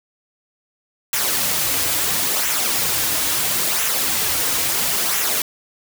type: noise with flanger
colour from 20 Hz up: white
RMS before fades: -20 dBFS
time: 1.13-5.42 s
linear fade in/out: 2 ms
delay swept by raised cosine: 0.21 to 5.31 ms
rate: 0.74 Hz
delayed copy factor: -0.5
effects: none

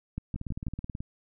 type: two click trains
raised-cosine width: 5 ms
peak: -20 / -23 dBFS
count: 4 / 13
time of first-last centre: 0.18-0.668 / 0.36-1.005 s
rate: 6.15 / 18.6 Hz
effects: none

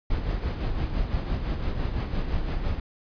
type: noise with tremolo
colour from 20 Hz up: brown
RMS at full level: -25 dBFS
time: 0.1-2.8 s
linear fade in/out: 5 ms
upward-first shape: sine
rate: 5.9 Hz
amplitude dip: 50%
effects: resampled to 11025 Hz

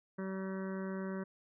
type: harmonic tone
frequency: 190.9 Hz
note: G3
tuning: 46 cents flat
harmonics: 1 / 2 / 3 / 5 / 6 / 7 / 8 / 9 / 10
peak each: -38 / -43 / -47 / -53 / -53 / -57 / -52 / -59 / -57 dBFS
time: 0.18-1.24 s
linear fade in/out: 10 ms
effects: none

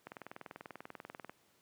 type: click train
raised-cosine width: 0.5 ms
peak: -30 dBFS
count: 26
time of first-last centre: 0.07-1.295 s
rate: 20.4 Hz
effects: pink hiss -70 dBFS RMS until 1.61 s + high-pass 150 Hz 12 dB/octave

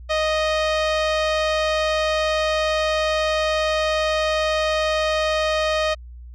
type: tone with low-pass filter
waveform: sawtooth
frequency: 622.3 Hz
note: D#5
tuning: in tune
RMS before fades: -21 dBFS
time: 0.09-5.95 s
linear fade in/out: 20 ms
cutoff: 4200 Hz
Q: 1.2
effects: added 60 Hz sine -36 dBFS peak until 6.34 s

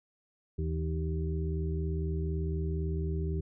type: harmonic tone with a mistuned harmonic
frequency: 77.78 Hz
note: D#2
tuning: in tune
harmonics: 1 / 2 / 4 / 5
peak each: -31 / -35 / -44 / -39 dBFS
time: 0.58-3.41 s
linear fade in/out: 10 ms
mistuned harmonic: 2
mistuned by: +68 cents
effects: none

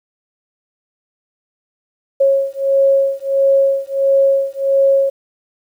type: beating tone pair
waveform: sine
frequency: 546 / 547.5 Hz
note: C#5 / C#5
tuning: -26 / -22 cents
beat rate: 1.5 Hz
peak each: -14 dBFS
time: 2.2-5.1 s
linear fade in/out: 10 ms
effects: 8-bit

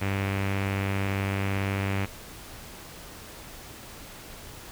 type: tone with low-pass filter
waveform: sawtooth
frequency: 98 Hz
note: G2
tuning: in tune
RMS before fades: -28 dBFS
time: 0.01-2.06 s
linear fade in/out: 10 ms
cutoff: 2400 Hz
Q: 3.1
effects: pink hiss -44 dBFS RMS until 4.71 s

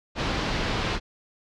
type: low-pass noise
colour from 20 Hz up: pink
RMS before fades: -27 dBFS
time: 0.15-1 s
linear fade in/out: 50 ms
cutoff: 4800 Hz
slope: 24 dB/octave
effects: none

